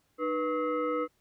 sine tone with frequency modulation, 490.2 Hz, B4, 13 cents flat, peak -27 dBFS, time 0.18-1.08 s, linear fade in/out 50 ms, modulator 795 Hz, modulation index 1.1, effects pink hiss -72 dBFS RMS until 1.2 s

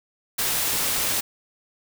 white noise, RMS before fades -24 dBFS, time 0.38-1.21 s, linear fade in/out 10 ms, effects none

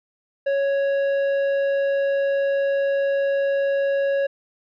sine tone with tanh clipping, 554.4 Hz, C#5, in tune, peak -20 dBFS, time 0.46-4.27 s, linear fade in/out 10 ms, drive 9 dB, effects none

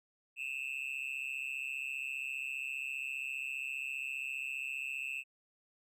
triangle tone with amplitude modulation, 2621 Hz, E7, 11 cents flat, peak -31 dBFS, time 0.36-5.24 s, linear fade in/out 50 ms, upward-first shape sine, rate 135 Hz, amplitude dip 100%, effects none

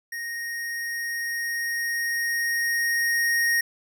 square tone with level ramp, 1864.7 Hz, A#6, in tune, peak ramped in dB -31 to -20 dBFS, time 0.12-3.61 s, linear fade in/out 5 ms, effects none

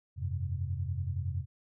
sine chord, F suspended second, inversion none, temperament equal, 87.31 / 98 / 130.81 Hz, F2 / G2 / C3, 0 / 0 / 0 cents, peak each -34 / -36 / -37 dBFS, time 0.16-1.46 s, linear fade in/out 50 ms, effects none

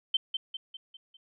sine tone with echo, 3100 Hz, G7, 20 cents flat, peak -22 dBFS, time 0.14-0.17 s, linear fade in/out 5 ms, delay 200 ms, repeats 5, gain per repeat -6 dB, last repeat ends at 1.17 s, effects none

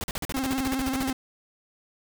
pink noise bursts, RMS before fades -31 dBFS, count 16, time 0.01-1.103 s, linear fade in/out 0 ms, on 28 ms, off 43 ms
45% pulse tone with vibrato, 264.8 Hz, C4, 21 cents sharp, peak -26 dBFS, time 0.34-1.13 s, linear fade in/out 5 ms, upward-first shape triangle, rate 19 Hz, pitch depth 60 cents each way
effects none

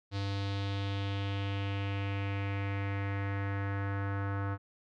square tone with low-pass filter sweep, 99.2 Hz, G2, 21 cents sharp, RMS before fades -34 dBFS, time 0.11-4.58 s, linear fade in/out 50 ms, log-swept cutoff 4300 to 1400 Hz, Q 2.9, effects none

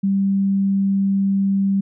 sine tone, 196 Hz, G3, in tune, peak -15 dBFS, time 0.03-1.81 s, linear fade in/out 10 ms, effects none

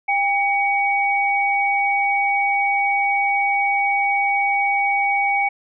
sine tone pair together, 800.1 / 2254 Hz, G5 / C#7, +35 / +28 cents, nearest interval octave + tritone, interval 1793 cents, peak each -19 dBFS, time 0.08-5.49 s, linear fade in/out 10 ms, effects none

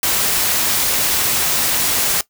white noise, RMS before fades -17 dBFS, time 0.03-2.21 s, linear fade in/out 2 ms, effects noise-tail reverb RT60 0.1 s tail -18 dB re dry

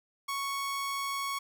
sawtooth tone, 1108.7 Hz, C#6, in tune, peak -28 dBFS, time 0.28-1.39 s, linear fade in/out 10 ms, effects none

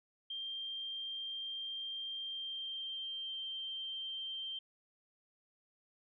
sine tone with pitch glide, 3177 to 3144 Hz, G7 to G7, +23 to +4 cents, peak -39 dBFS, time 0.3-4.59 s, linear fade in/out 5 ms, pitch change -19 cents, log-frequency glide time 2.18-3.38 s, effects none

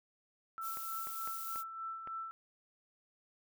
sine tone with tremolo, 1330 Hz, E6, 15 cents sharp, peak -38 dBFS, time 0.58-2.31 s, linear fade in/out 0 ms, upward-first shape sine, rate 3.3 Hz, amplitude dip 50%
violet noise, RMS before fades -44 dBFS, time 0.61-1.64 s, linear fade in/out 50 ms
clicks, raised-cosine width 0.5 ms, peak -34 dBFS, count 5, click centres 0.772 / 1.071 / 1.275 / 1.559 / 2.074 s
effects none

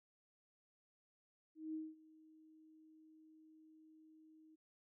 sine tone with ADSR envelope, 314.7 Hz, D#4, 20 cents sharp, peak -40 dBFS, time 1.55-4.56 s, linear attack 190 ms, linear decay 210 ms, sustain -22 dB, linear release 16 ms, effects none

